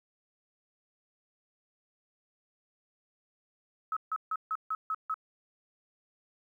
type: tone bursts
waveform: sine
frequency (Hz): 1287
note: E6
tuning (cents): -42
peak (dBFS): -29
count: 7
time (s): 3.92-5.142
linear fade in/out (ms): 2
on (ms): 46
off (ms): 150
effects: 11-bit